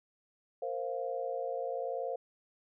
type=chord; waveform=sine; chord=Bb suspended second; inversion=none; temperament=equal with one note detuned; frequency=466.2 / 526.9 / 698.5 Hz; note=Bb4 / C5 / F5; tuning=0 / +12 / 0 cents; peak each=-39 / -36 / -39 dBFS; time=0.62-2.16 s; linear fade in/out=5 ms; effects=none